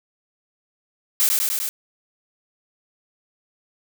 blue noise with echo, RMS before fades -18 dBFS, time 1.2-1.29 s, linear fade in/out 0 ms, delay 100 ms, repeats 4, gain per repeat -2 dB, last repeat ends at 1.69 s, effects none

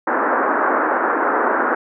white band-pass noise, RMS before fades -18 dBFS, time 0.07-1.75 s, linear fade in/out 5 ms, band 250 to 1600 Hz, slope 48 dB/octave, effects none

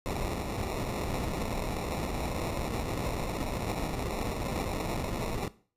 pink noise with sample-and-hold, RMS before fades -33 dBFS, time 0.06-5.48 s, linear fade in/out 0 ms, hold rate 1575 Hz, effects noise-tail reverb RT60 0.4 s tail -17 dB re dry + resampled to 32000 Hz

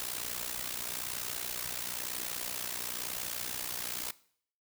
white noise with amplitude modulation, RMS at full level -34 dBFS, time 0-4.11 s, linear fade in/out 0 ms, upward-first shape sine, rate 61 Hz, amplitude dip 80%, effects noise-tail reverb RT60 0.6 s tail -20 dB re dry

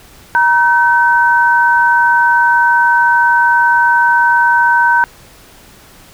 sine tone pair together, 946.6 / 1531 Hz, A#5 / G6, +26 / -41 cents, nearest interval minor sixth, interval 833 cents, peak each -10 dBFS, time 0.35-5.04 s, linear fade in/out 0 ms, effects pink hiss -41 dBFS RMS until 6.13 s

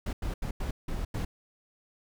brown noise bursts at uneven times, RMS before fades -32 dBFS, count 6, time 0.06-0.13 / 0.22-0.34 / 0.42-0.51 / 0.6-0.71 / 0.88-1.05 / 1.14-1.25 s, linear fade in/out 5 ms, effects none

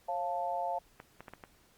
sine chord, Db augmented, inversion none, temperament equal with one note detuned, 543 / 698.5 / 880 Hz, Db5 / F5 / A5, -36 / 0 / 0 cents, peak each -39 / -34 / -36 dBFS, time 0.08-0.79 s, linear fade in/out 10 ms
clicks, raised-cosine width 0.5 ms, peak -30 dBFS, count 5, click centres 1.001 / 1.206 / 1.282 / 1.336 / 1.438 s
effects pink hiss -65 dBFS RMS until 1.77 s + Opus 48 kbps

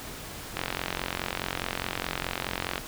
click train, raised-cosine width 0.3 ms, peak -12 dBFS, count 100, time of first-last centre 0.57-2.78 s, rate 44.8 Hz, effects pink hiss -40 dBFS RMS until 2.87 s

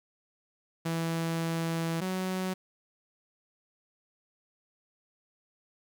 sawtooth tone pair in turn, 165 / 186.29 Hz, E3 / F#3, +2 / +12 cents, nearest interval major second, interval 210 cents, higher second, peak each -25 / -26 dBFS, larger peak first, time 0.85-2.01 / 2.01-2.54 s, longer first, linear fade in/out 10 ms, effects 11-bit

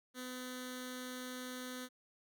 10% pulse tone with notch filter, 252.5 Hz, B3, 39 cents sharp, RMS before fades -45 dBFS, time 0.14-1.89 s, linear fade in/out 50 ms, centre 820 Hz, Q 0.71, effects none

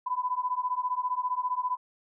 sine beating tone pair, 993 / 1008 Hz, B5 / B5, +9 / +35 cents, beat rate 15 Hz, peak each -30 dBFS, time 0.06-1.77 s, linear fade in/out 10 ms, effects none

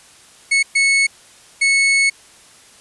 40% pulse tone bursts at uneven times, 2202 Hz, C#7, 12 cents flat, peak -11 dBFS, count 3, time 0.51-0.63 / 0.75-1.07 / 1.61-2.1 s, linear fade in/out 10 ms, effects white hiss -46 dBFS RMS until 2.8 s + resampled to 24000 Hz

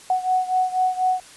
sine beating tone pair, 740 / 744.1 Hz, F#5 / F#5, 0 / +10 cents, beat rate 4.1 Hz, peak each -20 / -23 dBFS, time 0.1-1.2 s, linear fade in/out 2 ms, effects white hiss -45 dBFS RMS until 1.36 s + resampled to 24000 Hz

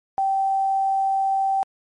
sine tone with quantisation, 777 Hz, G5, 16 cents flat, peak -18 dBFS, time 0.18-1.63 s, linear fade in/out 0 ms, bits 8, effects MP3 48 kbps

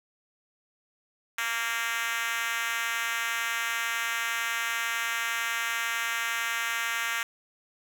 5% pulse tone with high-pass filter, 231 Hz, A#3, 16 cents flat, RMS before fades -30 dBFS, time 1.38-7.23 s, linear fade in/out 2 ms, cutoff 1500 Hz, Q 1.4, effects none

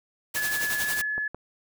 white noise with tremolo, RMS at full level -29 dBFS, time 0.34-1.02 s, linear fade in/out 10 ms, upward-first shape sine, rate 11 Hz, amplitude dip 60%
sine tone, 1710 Hz, A6, 50 cents flat, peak -26 dBFS, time 0.36-1.28 s, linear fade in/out 5 ms
clicks, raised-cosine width 1 ms, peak -23 dBFS, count 2, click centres 1.18 / 1.346 s
effects none

